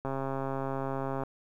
click train, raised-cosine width 1 ms, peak -20 dBFS, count 161, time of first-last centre 0.05-1.235 s, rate 135 Hz, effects 10-bit

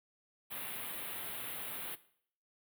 white band-stop noise, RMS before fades -42 dBFS, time 0.5-1.96 s, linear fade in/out 20 ms, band 3700 to 9800 Hz, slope 48 dB/octave, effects noise-tail reverb RT60 0.6 s tail -17 dB re dry + high-pass 100 Hz 12 dB/octave

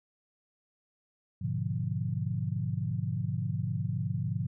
sine chord, G# diminished seventh, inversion none, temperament equal, 103.83 / 123.47 / 146.83 / 174.61 Hz, G#2 / B2 / D3 / F3, 0 / 0 / 0 / 0 cents, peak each -34 / -34 / -35 / -36 dBFS, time 1.41-4.47 s, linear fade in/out 10 ms, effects none

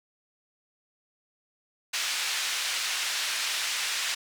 pink band-pass noise, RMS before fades -30 dBFS, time 1.93-4.15 s, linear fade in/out 10 ms, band 2000 to 7000 Hz, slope 12 dB/octave, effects none

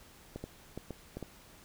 clicks, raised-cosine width 2 ms, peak -26 dBFS, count 6, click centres 0.36 / 0.44 / 0.776 / 0.907 / 1.17 / 1.227 s, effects pink hiss -57 dBFS RMS until 1.64 s

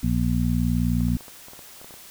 harmonic tone, 59.7 Hz, A#1, 42 cents sharp, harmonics 1 / 2 / 3 / 4, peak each -25 / -25 / -25 / -25 dBFS, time 0.03-1.17 s, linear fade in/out 5 ms
clicks, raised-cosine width 1 ms, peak -30 dBFS, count 11, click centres 1.007 / 1.084 / 1.208 / 1.282 / 1.484 / 1.534 / 1.592 / 1.815 / 1.845 / 1.908 / 1.94 s
effects white hiss -45 dBFS RMS until 2.1 s

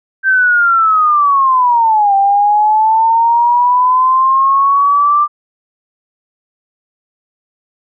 sine linear two-way sweep, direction down then up, 1568 to 784 to 1188 Hz, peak -7 dBFS, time 0.23-5.28 s, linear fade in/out 50 ms, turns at 2.15 s, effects none

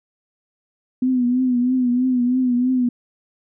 sine tone with vibrato, 250.4 Hz, B3, 24 cents sharp, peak -15 dBFS, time 1.02-2.89 s, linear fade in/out 5 ms, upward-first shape triangle, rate 3.1 Hz, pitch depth 69 cents each way, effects none

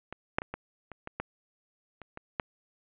clicks, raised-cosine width 0.5 ms, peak -23 / -10 / -21 / -21 / -27 / -22 / -17 / -28 / -25 / -13 dBFS, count 10, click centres 0.126 / 0.385 / 0.419 / 0.54 / 0.917 / 1.074 / 1.2 / 2.017 / 2.174 / 2.398 s, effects resampled to 8000 Hz + 8-bit

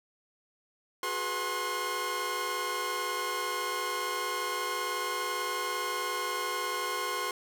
sawtooth tone cluster, 368.1 / 419.4 / 494.1 / 1066 / 1462 Hz, F#4 / G#4 / B4 / C6 / F#6, -9 / +17 / +1 / +32 / -21 cents, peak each -37 / -36 / -36 / -29 / -37 dBFS, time 1.03-7.31 s, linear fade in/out 2 ms, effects none

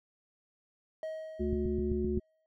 triangle tone with exponential decay, 633 Hz, D#5, 30 cents sharp, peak -32 dBFS, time 1.03-2.46 s, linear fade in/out 1 ms, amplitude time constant 310 ms
harmonic tone, 72.7 Hz, D2, 17 cents flat, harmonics 1 / 3 / 5, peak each -35 / -34 / -32 dBFS, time 1.39-2.2 s, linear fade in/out 20 ms
click train, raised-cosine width 5 ms, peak -24 dBFS, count 6, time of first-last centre 1.53-2.175 s, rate 7.75 Hz
effects none

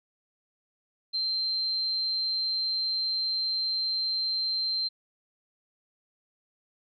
sine tone, 4135 Hz, C8, 21 cents flat, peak -26 dBFS, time 1.13-4.89 s, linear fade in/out 20 ms, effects none

